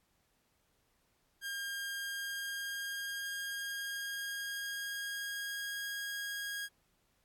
sawtooth tone with pitch glide, 1611 to 1636.3 Hz, G6 to G#6, +47 to -26 cents, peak -34 dBFS, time 1.41-6.69 s, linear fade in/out 50 ms, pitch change +27 cents, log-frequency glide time 1.97-5.83 s, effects pink hiss -75 dBFS RMS until 7.24 s + AAC 64 kbps

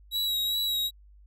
45% pulse tone with vibrato, 3864 Hz, B7, 39 cents flat, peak -25 dBFS, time 0.11-0.91 s, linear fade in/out 50 ms, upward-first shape sine, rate 2.5 Hz, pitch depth 27 cents each way, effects added 50 Hz sine -51 dBFS peak until 1.26 s

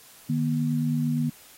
sine tone pair together, 151.8 / 240.5 Hz, D#3 / B3, -42 / -46 cents, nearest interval minor sixth, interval 796 cents, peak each -25 dBFS, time 0.29-1.3 s, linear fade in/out 10 ms, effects white hiss -51 dBFS RMS until 1.57 s + AAC 48 kbps

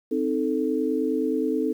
sine chord, A diminished, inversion first, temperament equal, 261.6 / 311.1 / 440 Hz, C4 / Eb4 / A4, 0 / 0 / 0 cents, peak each -26 dBFS, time 0.11-1.73 s, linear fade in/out 10 ms, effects 9-bit

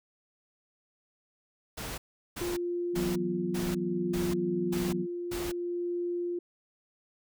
pink noise bursts, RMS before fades -38 dBFS, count 7, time 1.77-5.52 s, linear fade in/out 10 ms, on 210 ms, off 380 ms
sine tone with tremolo, 349.6 Hz, F4, 2 cents sharp, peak -29 dBFS, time 2.41-6.39 s, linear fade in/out 5 ms, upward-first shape sine, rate 0.62 Hz, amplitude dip 35%
sine chord, E suspended second, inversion none, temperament equal with one note detuned, 163.77 / 185 / 246.9 Hz, E3 / F#3 / B3, -11 / 0 / 0 cents, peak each -38 / -32 / -37 dBFS, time 2.93-5.07 s, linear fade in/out 50 ms
effects none

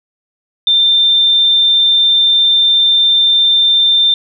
sine tone, 3583 Hz, A7, 31 cents sharp, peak -7 dBFS, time 0.67-4.14 s, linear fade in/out 2 ms, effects none

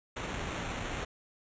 pink noise with sample-and-hold, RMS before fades -37 dBFS, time 0.16-1.05 s, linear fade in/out 10 ms, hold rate 4900 Hz, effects resampled to 16000 Hz

